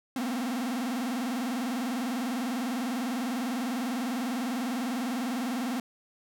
45% pulse tone with vibrato, 246.9 Hz, B3, in tune, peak -29 dBFS, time 0.16-5.8 s, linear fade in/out 2 ms, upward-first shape sine, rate 20 Hz, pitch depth 170 cents each way, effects none

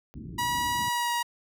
pink low-pass noise, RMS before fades -37 dBFS, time 0.14-0.89 s, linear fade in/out 0 ms, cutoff 330 Hz, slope 48 dB/octave
sawtooth tone with pitch glide, 966 to 953.3 Hz, B5 to A#5, -39 to +39 cents, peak -22 dBFS, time 0.38-1.23 s, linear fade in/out 10 ms, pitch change -22 cents, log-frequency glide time 0.87-1.12 s
effects high-pass 80 Hz 12 dB/octave

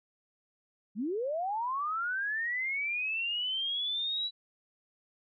sine linear sweep, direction up, 184.4 to 3951 Hz, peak -30 dBFS, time 0.95-4.31 s, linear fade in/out 50 ms, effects none

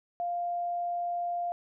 sine tone, 698.5 Hz, F5, in tune, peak -29 dBFS, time 0.2-1.52 s, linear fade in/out 0 ms, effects none

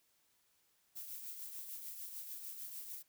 violet noise with tremolo, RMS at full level -45 dBFS, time 0.95-3.03 s, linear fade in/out 20 ms, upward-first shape triangle, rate 6.7 Hz, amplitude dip 50%, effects white hiss -75 dBFS RMS until 3.08 s

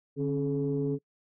sine tone cluster, 145.7 / 274.6 / 426.2 Hz, D3 / C#4 / G#4, -13 / -16 / +45 cents, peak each -30 dBFS, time 0.16-0.99 s, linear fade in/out 50 ms, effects noise-tail reverb RT60 0.1 s tail -25 dB re dry + tanh soft clip ceiling -19 dBFS

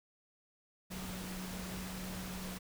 sine tone in noise, 185 Hz, F#3, in tune, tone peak -43 dBFS, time 0.9-2.59 s, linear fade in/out 20 ms, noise pink, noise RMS -45 dBFS, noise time 0.9-2.59 s, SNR -1 dB, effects none

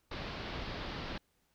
pink low-pass noise, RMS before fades -41 dBFS, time 0.11-1.18 s, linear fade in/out 5 ms, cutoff 4800 Hz, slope 48 dB/octave, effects pink hiss -75 dBFS RMS until 1.54 s

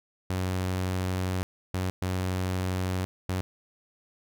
sawtooth tone bursts at uneven times, 92.5 Hz, F#2, in tune, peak -23 dBFS, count 4, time 0.3-1.43 / 1.74-1.9 / 2.02-3.05 / 3.29-3.41 s, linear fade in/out 0 ms, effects none

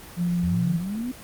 sine tone, 174.61 Hz, F3, in tune, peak -21 dBFS, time 0.16-0.79 s, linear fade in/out 50 ms
sine linear sweep, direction up, 72.5 to 260 Hz, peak -26 dBFS, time 0.43-1.12 s, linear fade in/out 10 ms
effects pink hiss -43 dBFS RMS until 1.23 s + Opus 24 kbps

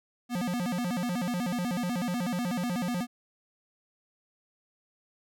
square tone with vibrato, 207.7 Hz, G#3, in tune, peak -29 dBFS, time 0.29-3.07 s, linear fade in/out 50 ms, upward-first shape square, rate 8.1 Hz, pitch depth 270 cents each way, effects none

